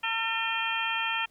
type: harmonic tone with a mistuned harmonic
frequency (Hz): 452.1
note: A4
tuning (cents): +47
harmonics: 2 / 3 / 4 / 5 / 6 / 7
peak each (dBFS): -34 / -34 / -34 / -34 / -34 / -34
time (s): 0.03-1.26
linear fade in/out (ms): 10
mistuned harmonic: 5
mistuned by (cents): +120
effects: pink hiss -65 dBFS RMS until 1.3 s